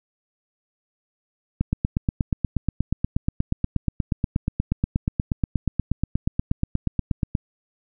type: click train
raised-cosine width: 5 ms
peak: -8 dBFS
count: 49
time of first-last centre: 1.61-7.352 s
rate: 8.36 Hz
effects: none